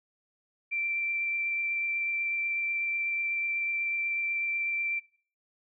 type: tone with vibrato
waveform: sine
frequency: 2349 Hz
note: D7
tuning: in tune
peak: -28 dBFS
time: 0.71-5 s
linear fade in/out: 20 ms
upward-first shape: sine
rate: 8.1 Hz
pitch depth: 8 cents each way
effects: noise-tail reverb RT60 0.5 s tail -21 dB re dry